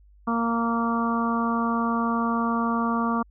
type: harmonic tone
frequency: 231.7 Hz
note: A#3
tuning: 10 cents flat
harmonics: 1 / 2 / 3 / 4 / 5 / 6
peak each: -24 / -34 / -33 / -31 / -27 / -36 dBFS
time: 0.27-3.23 s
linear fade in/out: 10 ms
effects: added 50 Hz sine -51 dBFS peak until 3.3 s